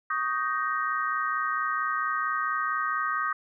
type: chord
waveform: sine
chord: Eb dominant seventh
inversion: third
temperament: just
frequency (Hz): 1120.1 / 1244.5 / 1555.6 / 1866.8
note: Db6 / Eb6 / G6 / Bb6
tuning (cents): +18 / 0 / -14 / +2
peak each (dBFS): -33 / -28 / -32 / -34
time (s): 0.1-3.33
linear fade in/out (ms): 5
effects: none